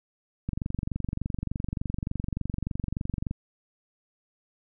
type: click train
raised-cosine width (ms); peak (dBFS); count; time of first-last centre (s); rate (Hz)
5; -17; 67; 0.49-3.311; 23.4
effects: none